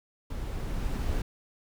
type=noise with level ramp; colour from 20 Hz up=brown; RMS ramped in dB=-35 to -28 dBFS; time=0.3-1.22 s; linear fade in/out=5 ms; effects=none